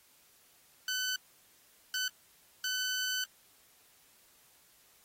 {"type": "tone bursts at uneven times", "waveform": "15% pulse", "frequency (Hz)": 1510, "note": "F#6", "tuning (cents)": 35, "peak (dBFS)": -25, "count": 3, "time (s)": [[0.88, 1.16], [1.94, 2.08], [2.64, 3.24]], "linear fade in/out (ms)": 2, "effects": ["white hiss -64 dBFS RMS until 5.04 s", "AAC 48 kbps"]}